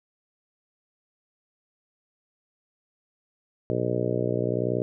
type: harmonic tone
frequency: 60.8 Hz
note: B1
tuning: 26 cents flat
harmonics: 2 / 3 / 4 / 5 / 6 / 7 / 8 / 9 / 10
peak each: -30 / -33 / -36 / -33 / -31 / -30 / -32 / -36 / -33 dBFS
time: 3.7-4.82 s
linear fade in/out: 0 ms
effects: none